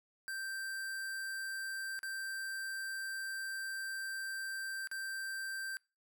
square tone with dropouts, 1568 Hz, G6, in tune, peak -39 dBFS, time 0.28-5.77 s, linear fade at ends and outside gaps 0 ms, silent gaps 1.991-2.031 / 4.873-4.914 s, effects noise-tail reverb RT60 0.3 s tail -26 dB re dry

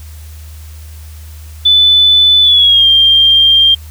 sine tone with pitch glide, 3497 to 3188 Hz, A7 to G7, -11 to +28 cents, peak -4 dBFS, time 1.65-3.75 s, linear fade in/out 10 ms, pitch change -161 cents, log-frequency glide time 2.42-2.87 s, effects added 77 Hz sine -28 dBFS peak until 3.9 s + white hiss -41 dBFS RMS until 3.9 s

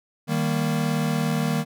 square chord, Eb major, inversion none, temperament equal, 155.56 / 196 / 233.1 Hz, Eb3 / G3 / Bb3, 0 / 0 / 0 cents, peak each -25 / -29 / -27 dBFS, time 0.27-1.65 s, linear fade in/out 50 ms, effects none

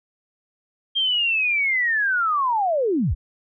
sine linear sweep, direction down, 3213 to 34.87 Hz, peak -18 dBFS, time 0.95-3.15 s, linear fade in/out 20 ms, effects none

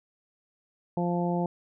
harmonic tone, 174.5 Hz, F3, 1 cent flat, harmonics 1 / 2 / 3 / 4 / 5, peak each -27 / -32 / -34 / -34 / -35 dBFS, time 0.97-1.46 s, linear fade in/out 2 ms, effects none

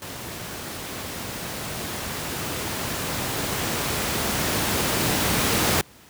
pink noise with level ramp, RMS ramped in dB -35 to -20 dBFS, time 0.02-5.81 s, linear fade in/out 0 ms, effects pink hiss -50 dBFS RMS until 6.09 s + high-pass 80 Hz 12 dB/octave

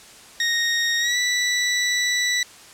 20% pulse tone with pitch glide, 1864.7 to 1966.5 Hz, A#6 to B6, 0 to -8 cents, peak -14 dBFS, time 0.4-2.43 s, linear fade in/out 2 ms, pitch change +92 cents, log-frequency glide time 0.99-1.17 s, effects white hiss -45 dBFS RMS until 2.73 s + low-pass 9000 Hz 12 dB/octave

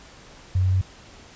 sine tone with pitch steps, 92.5 / 93.2 / 93.9 Hz, F#2 / F#2 / F#2, 0 / +13 / +26 cents, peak -17 dBFS, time 0.55-0.814 s, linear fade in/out 5 ms, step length 88 ms, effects pink hiss -47 dBFS RMS until 1.35 s + resampled to 16000 Hz

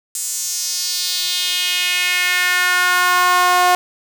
sawtooth tone with high-pass filter sweep, 360.1 Hz, F#4, 47 cents flat, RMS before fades -17 dBFS, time 0.15-3.75 s, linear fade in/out 0 ms, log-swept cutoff 7800 to 790 Hz, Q 2.6, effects 7-bit

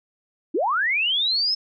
sine linear sweep, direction up, 261.6 to 5274 Hz, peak -19 dBFS, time 0.54-1.55 s, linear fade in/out 10 ms, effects none

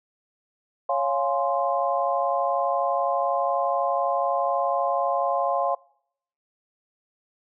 sine chord, Db major seventh, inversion none, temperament equal, 554.4 / 698.5 / 830.6 / 1046.5 Hz, Db5 / F5 / Ab5 / C6, 0 / 0 / 0 / 0 cents, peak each -26 / -25 / -29 / -27 dBFS, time 0.89-5.75 s, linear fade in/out 5 ms, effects noise-tail reverb RT60 0.7 s tail -25 dB re dry

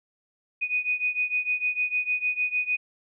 sine beating tone pair, 2482 / 2488.6 Hz, D#7 / D#7, -5 / 0 cents, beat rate 6.6 Hz, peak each -26 / -28 dBFS, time 0.61-2.77 s, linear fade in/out 20 ms, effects none

